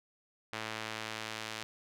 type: tone with band-pass filter sweep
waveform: sawtooth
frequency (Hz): 110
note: A2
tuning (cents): 0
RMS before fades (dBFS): -41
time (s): 0.53-1.63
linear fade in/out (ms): 0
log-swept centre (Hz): 2300 to 3600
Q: 0.71
effects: none